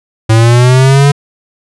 square linear sweep, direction up, 110 to 144 Hz, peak -4 dBFS, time 0.29-1.12 s, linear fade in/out 10 ms, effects resampled to 24000 Hz

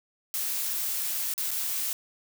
blue noise with dropouts, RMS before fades -30 dBFS, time 0.34-1.93 s, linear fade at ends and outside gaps 0 ms, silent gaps 1.338-1.379 / 1.507-1.514 s, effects none

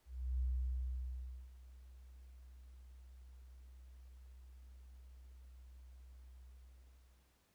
sine tone with ADSR envelope, 63 Hz, B1, 35 cents sharp, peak -33 dBFS, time 0.05-7.44 s, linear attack 350 ms, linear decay 1100 ms, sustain -21 dB, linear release 1000 ms, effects pink hiss -75 dBFS RMS until 7.54 s

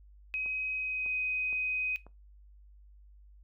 sine tone with pitch glide, 2530 to 2511 Hz, D#7 to D#7, +28 to +15 cents, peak -30 dBFS, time 0.34-1.96 s, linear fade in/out 0 ms, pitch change -13 cents, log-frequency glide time 0.74-1.15 s
clicks, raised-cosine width 1 ms, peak -38 dBFS, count 4, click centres 0.461 / 1.062 / 1.528 / 2.066 s
effects noise-tail reverb RT60 0.2 s tail -17 dB re dry + added 50 Hz sine -53 dBFS peak until 3.43 s

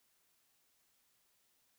silence, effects white hiss -75 dBFS RMS until 1.78 s

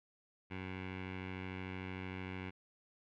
15% pulse tone with low-pass filter, 93.3 Hz, F#2, 15 cents sharp, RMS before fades -44 dBFS, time 0.5-2.51 s, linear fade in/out 20 ms, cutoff 2400 Hz, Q 3.7, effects none

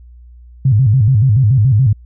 sine tone with vibrato, 118.2 Hz, A#2, 24 cents sharp, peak -7 dBFS, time 0.65-1.93 s, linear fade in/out 5 ms, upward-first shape square, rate 7 Hz, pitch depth 210 cents each way, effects added 60 Hz sine -36 dBFS peak until 2.05 s

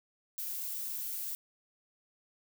violet noise, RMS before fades -38 dBFS, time 0.38-1.35 s, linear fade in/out 0 ms, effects none

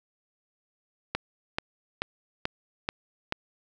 click train, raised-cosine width 0.3 ms, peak -11 dBFS, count 6, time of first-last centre 1.15-3.324 s, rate 2.3 Hz, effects none

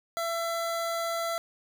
25% pulse tone, 671 Hz, E5, 31 cents sharp, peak -25 dBFS, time 0.17-1.38 s, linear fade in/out 0 ms, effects none

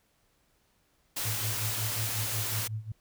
white noise, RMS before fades -33 dBFS, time 1.16-2.68 s, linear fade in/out 10 ms
sine tone with tremolo, 108.8 Hz, A2, 19 cents flat, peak -30 dBFS, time 1.25-2.92 s, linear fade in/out 5 ms, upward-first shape sine, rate 5.5 Hz, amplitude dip 85%
effects pink hiss -70 dBFS RMS until 3 s

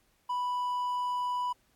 triangle tone, 987.8 Hz, B5, in tune, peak -27 dBFS, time 0.29-1.53 s, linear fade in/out 10 ms, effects pink hiss -70 dBFS RMS until 1.75 s + AAC 64 kbps

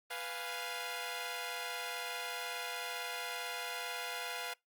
10% pulse chord, F diminished, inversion second, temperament equal, 493.9 / 698.5 / 830.6 Hz, Cb5 / F5 / Ab5, 0 / 0 / 0 cents, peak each -35 / -33 / -37 dBFS, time 0.1-4.54 s, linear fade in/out 10 ms, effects noise-tail reverb RT60 0.2 s tail -26 dB re dry + Opus 32 kbps

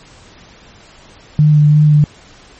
sine tone with vibrato, 150 Hz, D3, 37 cents sharp, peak -5 dBFS, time 1.39-2.04 s, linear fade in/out 0 ms, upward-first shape sine, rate 2.9 Hz, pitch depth 17 cents each way, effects pink hiss -42 dBFS RMS until 2.59 s + MP3 32 kbps

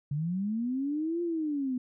sine linear two-way sweep, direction up then down, 138.59 to 349.2 to 246.1 Hz, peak -28 dBFS, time 0.11-1.78 s, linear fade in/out 5 ms, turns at 1.22 s, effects none

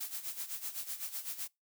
blue noise with tremolo, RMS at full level -38 dBFS, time 0-1.48 s, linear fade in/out 10 ms, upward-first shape sine, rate 7.9 Hz, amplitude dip 75%, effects noise-tail reverb RT60 0.2 s tail -24 dB re dry

